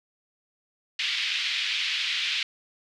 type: band-pass noise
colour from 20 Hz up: pink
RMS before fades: -28 dBFS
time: 0.99-2.43 s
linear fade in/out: 2 ms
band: 2300 to 4000 Hz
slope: 24 dB/octave
effects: none